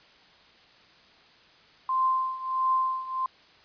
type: tone with tremolo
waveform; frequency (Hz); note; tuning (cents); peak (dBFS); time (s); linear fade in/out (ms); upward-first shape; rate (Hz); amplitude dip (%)
sine; 1043; C6; -6; -20; 1.89-3.26; 2; triangle; 1.5; 85
effects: white hiss -56 dBFS RMS until 3.64 s + resampled to 11025 Hz